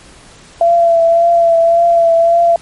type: tone with vibrato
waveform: sine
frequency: 675 Hz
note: E5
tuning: 41 cents sharp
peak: -6 dBFS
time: 0.61-2.56 s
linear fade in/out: 2 ms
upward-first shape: triangle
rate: 1.8 Hz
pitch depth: 29 cents each way
effects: pink hiss -40 dBFS RMS until 2.61 s + MP3 48 kbps